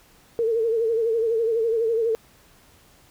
sine tone with vibrato, 454.2 Hz, A#4, 45 cents flat, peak -19 dBFS, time 0.39-2.15 s, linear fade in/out 0 ms, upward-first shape sine, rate 12 Hz, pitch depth 64 cents each way, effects pink hiss -55 dBFS RMS until 3.1 s

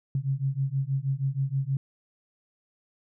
sine beating tone pair, 132.9 / 139.2 Hz, C3 / C#3, +27 / +8 cents, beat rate 6.3 Hz, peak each -28 dBFS, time 0.15-1.77 s, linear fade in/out 2 ms, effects none

